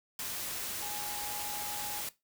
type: tone in noise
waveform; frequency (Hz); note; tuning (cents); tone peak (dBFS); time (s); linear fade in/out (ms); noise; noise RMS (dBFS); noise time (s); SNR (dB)
sine; 830.6; G#5; 0; -42; 0.82-2.01; 2; white; -38; 0.19-2.09; -7
effects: noise-tail reverb RT60 0.2 s tail -17 dB re dry